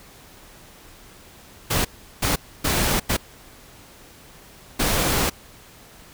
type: noise bursts at uneven times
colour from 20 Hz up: pink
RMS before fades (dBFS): -21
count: 5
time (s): 1.7-1.85 / 2.22-2.36 / 2.64-3 / 3.09-3.17 / 4.79-5.3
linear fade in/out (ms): 10
effects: pink hiss -47 dBFS RMS until 6.13 s